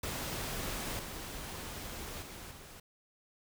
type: noise with level steps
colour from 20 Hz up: pink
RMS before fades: -38 / -43 / -47 / -51 dBFS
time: 0.03-2.8 s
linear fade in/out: 5 ms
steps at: 0.99 / 2.22 / 2.51 s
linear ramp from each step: 2 ms
effects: none